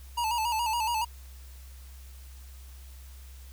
square tone with vibrato, 913 Hz, A#5, 36 cents flat, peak -27 dBFS, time 0.17-1.05 s, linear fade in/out 10 ms, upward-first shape square, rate 7.1 Hz, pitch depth 74 cents each way, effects added 65 Hz sine -44 dBFS peak until 3.52 s + white hiss -56 dBFS RMS until 3.52 s

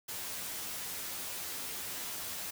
white noise with comb filter, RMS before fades -40 dBFS, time 0.08-2.51 s, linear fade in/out 10 ms, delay 11 ms, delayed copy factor +0.6, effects none

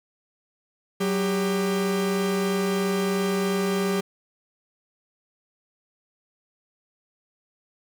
45% pulse tone pair together, 188 / 399 Hz, F#3 / G4, +28 / +31 cents, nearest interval octave + minor second, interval 1303 cents, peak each -25 dBFS, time 1-4.01 s, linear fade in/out 10 ms, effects none

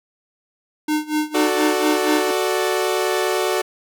square tone with tremolo, 304.7 Hz, D#4, 36 cents flat, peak -17 dBFS, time 0.88-2.31 s, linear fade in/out 5 ms, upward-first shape sine, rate 4.2 Hz, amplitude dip 90%
sawtooth chord, D major, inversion first, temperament equal, 370 / 440 / 587.3 Hz, F#4 / A4 / D5, 0 / 0 / 0 cents, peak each -17 / -19 / -21 dBFS, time 1.34-3.62 s, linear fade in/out 10 ms
effects none

